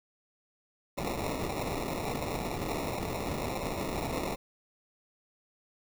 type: noise with sample-and-hold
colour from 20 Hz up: violet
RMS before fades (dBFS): -34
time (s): 0.97-4.36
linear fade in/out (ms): 10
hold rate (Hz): 1575
effects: none